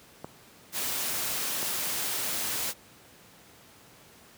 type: clicks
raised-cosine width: 1 ms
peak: -22 dBFS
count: 2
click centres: 0.245 / 1.629 s
type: noise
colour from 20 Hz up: white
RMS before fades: -31 dBFS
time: 0.72-2.74 s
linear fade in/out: 50 ms
effects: pink hiss -54 dBFS RMS until 4.37 s + high-pass 100 Hz 12 dB/octave